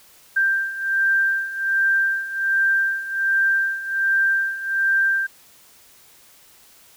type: beating tone pair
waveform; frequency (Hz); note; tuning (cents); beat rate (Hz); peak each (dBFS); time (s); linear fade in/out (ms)
sine; 1577 / 1578.3; G6 / G6; +10 / +11; 1.3; -23 / -19; 0.36-5.27; 10
effects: white hiss -51 dBFS RMS until 6.96 s